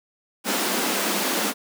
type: high-pass noise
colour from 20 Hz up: pink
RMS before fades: -24 dBFS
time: 0.44-1.54 s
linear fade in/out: 50 ms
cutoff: 190 Hz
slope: 96 dB/octave
effects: none